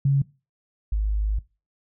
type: tone pair in turn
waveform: sine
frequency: 138.59 / 52.02 Hz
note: C#3 / G#1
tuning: 0 / +4 cents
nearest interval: octave + perfect fourth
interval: 1696 cents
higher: first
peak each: -16 / -20 dBFS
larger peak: first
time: 0.05-0.22 / 0.92-1.39 s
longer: second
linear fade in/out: 5 ms
effects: noise-tail reverb RT60 0.3 s tail -21 dB re dry